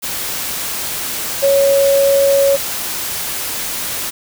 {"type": "tone in noise", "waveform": "sine", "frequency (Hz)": 554.4, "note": "C#5", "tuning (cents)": 0, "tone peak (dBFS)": -9, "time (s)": [1.42, 2.57], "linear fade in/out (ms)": 20, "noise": "white", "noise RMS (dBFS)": -22, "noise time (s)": [0.02, 4.11], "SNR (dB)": 10, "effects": []}